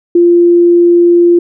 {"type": "tone", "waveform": "sine", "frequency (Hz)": 346.3, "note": "F4", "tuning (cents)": -15, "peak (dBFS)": -3, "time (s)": [0.15, 1.39], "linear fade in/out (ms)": 5, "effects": []}